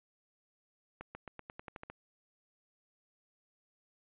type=accelerating click train; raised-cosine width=0.5 ms; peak=-29 dBFS; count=10; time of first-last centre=1.01-1.9 s; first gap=140 ms; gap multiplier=0.91; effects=resampled to 8000 Hz